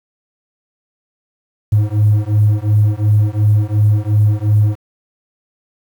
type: beating tone pair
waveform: triangle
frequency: 103.83 / 106.63 Hz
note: G#2 / G#2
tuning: 0 / +46 cents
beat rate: 2.8 Hz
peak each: -10 dBFS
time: 1.72-4.76 s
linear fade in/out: 10 ms
effects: tanh soft clip ceiling -4 dBFS + 7-bit